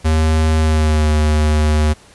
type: tone with pitch glide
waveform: square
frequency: 78.8 to 76.25 Hz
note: D#2 to D#2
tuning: +23 to -34 cents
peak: -12 dBFS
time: 0.04-1.94 s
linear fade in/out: 20 ms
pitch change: -57 cents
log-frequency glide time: 0.58-1.11 s
effects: pink hiss -45 dBFS RMS until 2.14 s + resampled to 24000 Hz